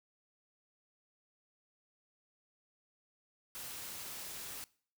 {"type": "noise", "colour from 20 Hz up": "white", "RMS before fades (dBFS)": -45, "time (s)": [3.55, 4.64], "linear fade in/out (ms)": 0, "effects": ["noise-tail reverb RT60 0.5 s tail -22 dB re dry"]}